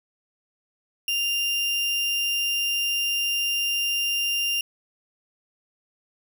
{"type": "tone", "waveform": "35% pulse", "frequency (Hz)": 2794, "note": "F7", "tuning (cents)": 0, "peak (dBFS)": -21, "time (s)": [1.08, 4.61], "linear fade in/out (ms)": 2, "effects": []}